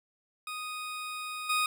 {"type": "tone with level steps", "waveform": "20% pulse", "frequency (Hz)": 1244, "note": "D#6", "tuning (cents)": -1, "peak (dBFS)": [-31, -21], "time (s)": [0.47, 1.66], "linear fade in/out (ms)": 2, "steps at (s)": 1.49, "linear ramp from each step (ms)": 10, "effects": []}